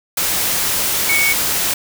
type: tone in noise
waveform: sine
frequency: 2228 Hz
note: C#7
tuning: 8 cents sharp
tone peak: -14 dBFS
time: 1.09-1.33 s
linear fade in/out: 5 ms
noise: white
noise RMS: -18 dBFS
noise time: 0.17-1.74 s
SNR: +1 dB
effects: none